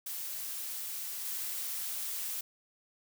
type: noise with level steps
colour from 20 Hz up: blue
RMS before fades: -39 / -37 dBFS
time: 0.06-2.41 s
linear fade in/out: 5 ms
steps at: 1.25 s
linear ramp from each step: 2 ms
effects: none